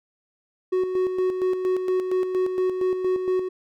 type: tone with tremolo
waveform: triangle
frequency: 370 Hz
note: F#4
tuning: in tune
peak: -17 dBFS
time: 0.72-3.49 s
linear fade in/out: 10 ms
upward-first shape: square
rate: 4.3 Hz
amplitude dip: 50%
effects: none